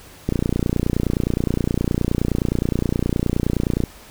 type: click train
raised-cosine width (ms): 3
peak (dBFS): -6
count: 106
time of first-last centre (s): 0.29-3.837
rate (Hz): 29.6
effects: pink hiss -44 dBFS RMS until 4.1 s